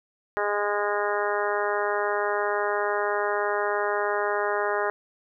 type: harmonic tone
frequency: 205.9 Hz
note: G#3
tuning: 15 cents flat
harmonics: 2 / 3 / 4 / 5 / 6 / 7 / 8 / 9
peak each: -28 / -30 / -31 / -32 / -33 / -33 / -34 / -35 dBFS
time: 0.37-4.9 s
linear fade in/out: 0 ms
effects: none